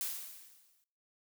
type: noise with exponential decay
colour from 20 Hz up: blue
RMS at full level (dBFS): -35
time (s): 0.01-0.84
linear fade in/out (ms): 0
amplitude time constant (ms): 180
effects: noise-tail reverb RT60 0.6 s tail -22 dB re dry